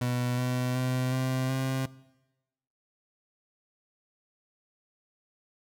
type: tone with pitch steps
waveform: 30% pulse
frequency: 123.47 / 125.56 / 127.68 / 129.83 / 132.03 Hz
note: B2 / B2 / C3 / C3 / C3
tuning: 0 / +29 / -42 / -13 / +16 cents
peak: -24 dBFS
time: 0.01-1.86 s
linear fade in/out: 5 ms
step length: 370 ms
effects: noise-tail reverb RT60 1.0 s tail -20 dB re dry